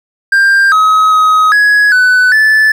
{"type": "tone with pitch steps", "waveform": "triangle", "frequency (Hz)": [1591, 1273, 1264, 1674, 1498, 1745], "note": ["G6", "D#6", "D#6", "G#6", "F#6", "A6"], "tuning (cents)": [25, 39, 27, 13, 21, -15], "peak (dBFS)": -3, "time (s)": [0.32, 2.72], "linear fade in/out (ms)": 5, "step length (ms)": 400, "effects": []}